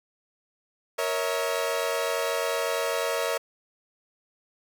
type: chord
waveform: sawtooth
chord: A# diminished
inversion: none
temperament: equal with one note detuned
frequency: 466.2 / 554.4 / 646.1 Hz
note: A#4 / C#5 / E5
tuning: 0 / 0 / -35 cents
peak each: -26 dBFS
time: 0.98-3.38 s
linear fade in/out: 10 ms
effects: none